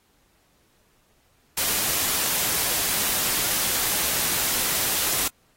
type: noise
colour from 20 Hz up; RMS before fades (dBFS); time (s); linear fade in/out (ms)
white; -24; 1.57-5.28; 5
effects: pink hiss -64 dBFS RMS until 5.56 s + AAC 48 kbps